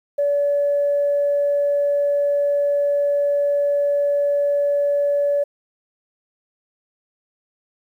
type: tone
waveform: sine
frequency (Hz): 573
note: D5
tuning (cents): -43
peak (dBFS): -15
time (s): 0.18-5.44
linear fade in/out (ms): 10
effects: tanh soft clip ceiling -11 dBFS + 9-bit